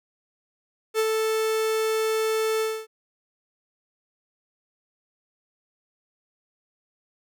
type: tone with ADSR envelope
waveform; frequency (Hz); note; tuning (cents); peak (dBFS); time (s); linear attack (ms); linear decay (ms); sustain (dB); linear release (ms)
45% pulse; 440; A4; 0; -19; 0.94-2.87; 49; 51; -3; 260
effects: none